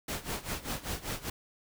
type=noise with tremolo; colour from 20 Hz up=pink; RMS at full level=-34 dBFS; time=0.08-1.3 s; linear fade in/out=5 ms; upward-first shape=sine; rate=5.1 Hz; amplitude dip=85%; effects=none